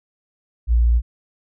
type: tone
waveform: sine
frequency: 58.4 Hz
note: A#1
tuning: 4 cents sharp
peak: -12 dBFS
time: 0.67-1.02 s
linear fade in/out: 50 ms
effects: none